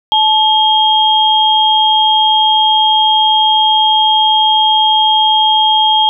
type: tone pair together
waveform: sine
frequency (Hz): 867 / 3236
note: A5 / G#7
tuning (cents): -26 / -46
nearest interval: octave + major seventh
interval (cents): 2280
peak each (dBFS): -10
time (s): 0.12-6.09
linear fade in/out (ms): 0
effects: none